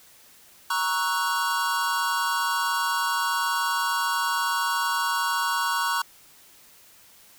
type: chord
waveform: square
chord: F# dominant seventh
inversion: first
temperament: equal with one note detuned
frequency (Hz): 938.8 / 1108.7 / 1318.5 / 1480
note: A#5 / C#6 / E6 / F#6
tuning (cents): +12 / 0 / 0 / 0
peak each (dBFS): -29 / -28 / -34 / -29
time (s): 0.7-6.02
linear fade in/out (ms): 5
effects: white hiss -53 dBFS RMS until 7.38 s